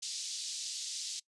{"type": "band-pass noise", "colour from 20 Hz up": "pink", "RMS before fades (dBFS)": -40, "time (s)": [0.02, 1.2], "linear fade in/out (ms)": 10, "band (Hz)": [4000, 7500], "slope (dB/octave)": 24, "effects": ["noise-tail reverb RT60 0.1 s tail -22 dB re dry", "resampled to 24000 Hz"]}